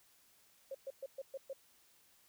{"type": "tone bursts", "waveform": "sine", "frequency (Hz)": 540, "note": "C#5", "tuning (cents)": -45, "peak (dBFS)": -40, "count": 6, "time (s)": [0.71, 1.532], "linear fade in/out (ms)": 5, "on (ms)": 37, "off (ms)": 120, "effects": ["white hiss -68 dBFS RMS until 2.28 s"]}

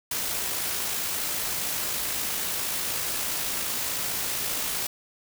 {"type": "noise with amplitude modulation", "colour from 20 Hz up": "white", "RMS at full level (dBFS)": -28, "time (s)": [0.11, 4.87], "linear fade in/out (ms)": 5, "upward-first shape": "sine", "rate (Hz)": 55.2, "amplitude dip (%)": 25, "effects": []}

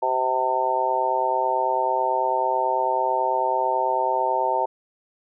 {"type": "harmonic tone", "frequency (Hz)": 129.1, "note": "C3", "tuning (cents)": -23, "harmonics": [3, 4, 5, 6, 7], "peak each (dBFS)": [-30, -28, -27, -28, -22], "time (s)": [0.02, 4.66], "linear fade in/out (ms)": 10, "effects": []}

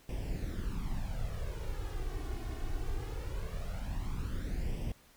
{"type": "noise with flanger", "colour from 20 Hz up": "brown", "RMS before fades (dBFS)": -36, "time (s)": [0.09, 4.92], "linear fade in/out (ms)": 2, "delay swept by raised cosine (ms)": [0.36, 2.76], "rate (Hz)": 0.21, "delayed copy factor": 0.8, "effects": ["pink hiss -62 dBFS RMS until 5.16 s"]}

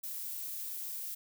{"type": "noise with amplitude modulation", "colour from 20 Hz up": "violet", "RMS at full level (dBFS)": -39, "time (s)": [0.03, 1.15], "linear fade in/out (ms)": 10, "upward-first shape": "sine", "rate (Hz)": 262, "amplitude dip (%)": 25, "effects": []}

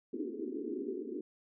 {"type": "band-pass noise", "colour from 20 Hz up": "white", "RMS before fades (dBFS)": -39, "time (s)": [0.13, 1.21], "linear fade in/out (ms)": 5, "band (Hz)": [230, 430], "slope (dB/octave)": 96, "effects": []}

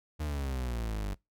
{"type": "exponential sweep", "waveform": "40% pulse", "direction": "down", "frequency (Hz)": [77.78, 48.21], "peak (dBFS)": -31, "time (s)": [0.19, 1.15], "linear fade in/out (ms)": 20, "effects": ["noise-tail reverb RT60 0.2 s tail -24 dB re dry"]}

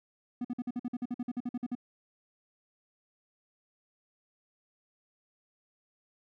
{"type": "tone bursts", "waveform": "triangle", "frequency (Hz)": 244.7, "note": "B3", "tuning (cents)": -16, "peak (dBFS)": -29, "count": 16, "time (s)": [0.41, 1.752], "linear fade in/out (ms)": 5, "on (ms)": 37, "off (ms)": 50, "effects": []}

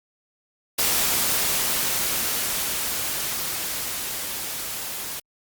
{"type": "noise with level ramp", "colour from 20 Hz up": "white", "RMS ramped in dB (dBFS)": [-21, -32], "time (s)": [0.78, 5.2], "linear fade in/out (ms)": 10, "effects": ["Opus 48 kbps"]}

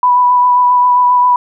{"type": "tone with vibrato", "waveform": "sine", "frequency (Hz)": 987.8, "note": "B5", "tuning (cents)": 0, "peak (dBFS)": -6, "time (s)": [0.03, 1.36], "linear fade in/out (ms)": 2, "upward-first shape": "sine", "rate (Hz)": 7.5, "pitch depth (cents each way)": 15, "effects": []}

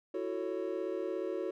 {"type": "chord", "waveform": "triangle", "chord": "F# minor seventh", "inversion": "third", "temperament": "just", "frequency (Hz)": [333, 370, 444, 555], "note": ["E4", "F#4", "A4", "C#5"], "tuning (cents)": [18, 0, 16, 2], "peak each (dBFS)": [-38, -35, -38, -38], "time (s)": [0.14, 1.51], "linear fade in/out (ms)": 5, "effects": []}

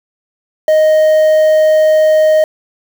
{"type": "tone with quantisation", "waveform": "triangle", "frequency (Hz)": 622.3, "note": "D#5", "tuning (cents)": 0, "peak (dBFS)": -4, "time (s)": [0.68, 2.44], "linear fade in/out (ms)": 2, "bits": 5, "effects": []}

